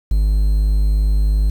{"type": "tone", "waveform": "triangle", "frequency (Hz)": 51.4, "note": "G#1", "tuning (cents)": -17, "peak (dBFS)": -10, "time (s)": [0.11, 1.5], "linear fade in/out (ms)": 5, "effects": ["7-bit"]}